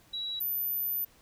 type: tone pair in turn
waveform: sine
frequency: 3896 / 13884 Hz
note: B7 / A9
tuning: -24 / -24 cents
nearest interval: octave + minor seventh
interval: 2200 cents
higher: second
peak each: -32 / -28 dBFS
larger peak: second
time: 0.13-0.4 / 0.4-1.05 s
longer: second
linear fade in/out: 10 ms
effects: tanh soft clip ceiling -24 dBFS + pink hiss -61 dBFS RMS until 1.21 s